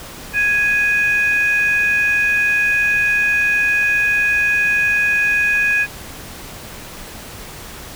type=tone pair together; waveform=sine; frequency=1661.2 / 2489 Hz; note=G#6 / D#7; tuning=0 / 0 cents; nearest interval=perfect fifth; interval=700 cents; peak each=-15 dBFS; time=0.33-5.87 s; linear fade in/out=50 ms; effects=tanh soft clip ceiling -7 dBFS + pink hiss -34 dBFS RMS until 7.95 s